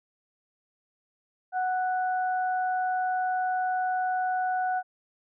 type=tone pair together; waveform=sine; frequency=740 / 1480 Hz; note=F#5 / F#6; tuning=0 / 0 cents; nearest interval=octave; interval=1200 cents; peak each=-25 / -34 dBFS; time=1.52-4.83 s; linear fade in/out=50 ms; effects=none